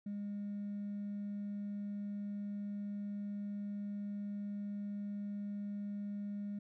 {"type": "tone with hard clipping", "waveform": "triangle", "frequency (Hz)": 203.9, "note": "G#3", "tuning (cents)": -32, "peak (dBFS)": -38, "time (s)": [0.06, 6.59], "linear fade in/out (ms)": 5, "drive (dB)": 2, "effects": []}